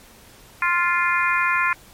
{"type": "harmonic tone", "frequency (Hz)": 349.2, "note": "F4", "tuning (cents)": 0, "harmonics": [3, 4, 5, 6, 7], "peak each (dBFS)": [-22, -23, -24, -25, -25], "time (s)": [0.62, 1.73], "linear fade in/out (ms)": 2, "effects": ["pink hiss -48 dBFS RMS until 1.93 s", "MP3 64 kbps"]}